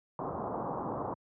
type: low-pass noise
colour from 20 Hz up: white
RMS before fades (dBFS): -36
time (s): 0.19-1.14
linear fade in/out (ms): 2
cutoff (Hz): 1100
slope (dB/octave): 48
effects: high-pass 100 Hz 12 dB/octave